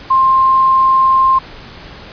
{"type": "tone", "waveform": "sine", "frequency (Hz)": 1056, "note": "C6", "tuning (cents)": 16, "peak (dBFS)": -7, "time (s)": [0.1, 1.39], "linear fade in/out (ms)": 10, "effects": ["pink hiss -34 dBFS RMS until 2.12 s", "resampled to 11025 Hz"]}